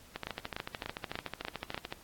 two click trains, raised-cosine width 0.3 ms, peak -20 / -19 dBFS, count 25 / 6, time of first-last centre 0.16-1.925 / 0.27-1.745 s, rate 13.6 / 3.39 Hz, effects pink hiss -57 dBFS RMS until 2.03 s + AAC 64 kbps

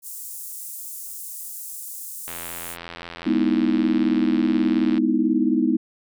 pink high-pass noise, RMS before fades -35 dBFS, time 0.02-2.77 s, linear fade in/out 50 ms, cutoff 8100 Hz, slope 24 dB/octave
click train, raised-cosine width 0.3 ms, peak -18 dBFS, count 231, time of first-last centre 2.28-4.98 s, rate 85.2 Hz
sine chord, E major seventh, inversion first, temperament equal, 207.7 / 246.9 / 311.1 / 329.6 Hz, G#3 / B3 / D#4 / E4, 0 / 0 / 0 / 0 cents, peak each -25 / -21 / -21 / -25 dBFS, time 3.26-5.77 s, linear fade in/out 10 ms
effects none

